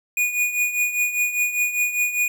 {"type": "tone with tremolo", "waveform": "square", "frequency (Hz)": 2456, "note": "D#7", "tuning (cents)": -23, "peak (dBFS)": -17, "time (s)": [0.17, 2.28], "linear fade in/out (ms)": 2, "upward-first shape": "triangle", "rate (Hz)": 5, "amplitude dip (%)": 75, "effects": []}